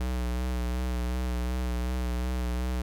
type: tone with vibrato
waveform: square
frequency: 61.74 Hz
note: B1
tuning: in tune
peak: -28 dBFS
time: 0-2.82 s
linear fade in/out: 5 ms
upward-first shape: sine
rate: 2.7 Hz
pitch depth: 36 cents each way
effects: none